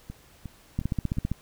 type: two click trains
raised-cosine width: 5 ms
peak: -14 / -24 dBFS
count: 9 / 4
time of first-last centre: 0.79-1.316 / 0.1-1.171 s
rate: 15.2 / 2.8 Hz
effects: pink hiss -56 dBFS RMS until 1.41 s